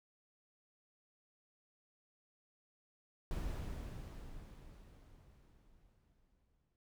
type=noise with exponential decay; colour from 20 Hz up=brown; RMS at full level=-39 dBFS; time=3.31-6.76 s; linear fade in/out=1 ms; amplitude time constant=750 ms; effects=none